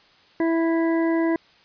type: harmonic tone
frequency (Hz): 329.6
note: E4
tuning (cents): 0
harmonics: 1 / 2 / 3 / 5 / 6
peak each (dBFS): -19 / -28 / -32 / -36 / -35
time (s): 0.4-1.36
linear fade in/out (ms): 2
effects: white hiss -55 dBFS RMS until 1.64 s + resampled to 11025 Hz